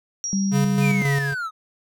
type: tone with exponential decay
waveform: sine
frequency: 5680 Hz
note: F8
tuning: 28 cents sharp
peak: -23 dBFS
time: 0.24-1.26 s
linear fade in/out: 0 ms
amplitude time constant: 220 ms
type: tone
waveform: sine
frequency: 196 Hz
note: G3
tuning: in tune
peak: -19 dBFS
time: 0.33-1.02 s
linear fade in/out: 0 ms
type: tone with tremolo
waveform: square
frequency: 140 Hz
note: C#3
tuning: 18 cents sharp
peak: -19 dBFS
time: 0.51-1.35 s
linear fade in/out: 50 ms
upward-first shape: square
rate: 3.7 Hz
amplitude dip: 45%
type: linear sweep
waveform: triangle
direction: down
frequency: 2489 to 1242 Hz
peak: -23 dBFS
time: 0.8-1.51 s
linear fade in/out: 50 ms
effects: none